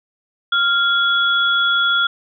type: tone pair together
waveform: sine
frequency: 1393 / 3371 Hz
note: F6 / G#7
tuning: -5 / +25 cents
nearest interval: octave + minor third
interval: 1530 cents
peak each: -15 / -18 dBFS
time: 0.52-2.07 s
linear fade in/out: 5 ms
effects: none